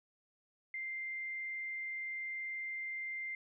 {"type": "tone", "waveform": "sine", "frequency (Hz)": 2093, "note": "C7", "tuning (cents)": 0, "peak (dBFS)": -38, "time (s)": [0.74, 3.35], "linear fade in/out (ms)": 2, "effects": []}